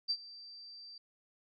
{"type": "tone with ADSR envelope", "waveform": "sine", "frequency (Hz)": 4677, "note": "D8", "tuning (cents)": -8, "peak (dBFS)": -28, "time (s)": [0.08, 0.98], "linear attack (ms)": 24, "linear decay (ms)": 60, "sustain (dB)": -20, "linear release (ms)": 4, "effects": []}